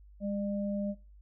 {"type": "tone pair together", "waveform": "sine", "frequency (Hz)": [203.3, 601], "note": ["G#3", "D5"], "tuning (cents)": [-37, 40], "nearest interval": "octave + perfect fifth", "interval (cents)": 1877, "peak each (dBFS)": [-32, -37], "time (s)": [0.2, 0.95], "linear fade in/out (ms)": 50, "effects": ["noise-tail reverb RT60 0.3 s tail -17 dB re dry", "added 50 Hz sine -52 dBFS peak until 1.21 s"]}